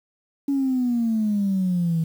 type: exponential sweep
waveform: sine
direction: down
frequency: 282.5 to 160.3 Hz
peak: -18 dBFS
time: 0.48-2.04 s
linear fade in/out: 5 ms
effects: tanh soft clip ceiling -15 dBFS + 8-bit